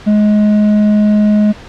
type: tone with hard clipping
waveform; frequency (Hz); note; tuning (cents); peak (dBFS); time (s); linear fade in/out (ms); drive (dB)
sine; 210; G#3; +19; -8; 0.06-1.53; 20; 5
effects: pink hiss -34 dBFS RMS until 1.68 s + low-pass 4000 Hz 12 dB/octave